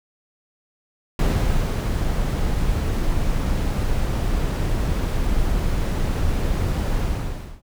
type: noise with ADSR envelope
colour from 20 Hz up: brown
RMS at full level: -17 dBFS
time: 1.19-7.62 s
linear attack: 3 ms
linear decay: 550 ms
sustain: -4 dB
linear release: 620 ms
effects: none